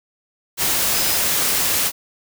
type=tone in noise; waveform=sine; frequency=5060 Hz; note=D#8; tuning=28 cents sharp; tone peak=-28 dBFS; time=0.92-1.2 s; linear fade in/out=50 ms; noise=white; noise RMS=-19 dBFS; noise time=0.57-1.92 s; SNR=-12 dB; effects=none